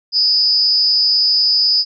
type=tone with amplitude modulation; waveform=sine; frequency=4978 Hz; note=D#8; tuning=in tune; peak=-7 dBFS; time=0.12-1.85 s; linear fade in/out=50 ms; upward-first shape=sine; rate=268 Hz; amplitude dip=85%; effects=none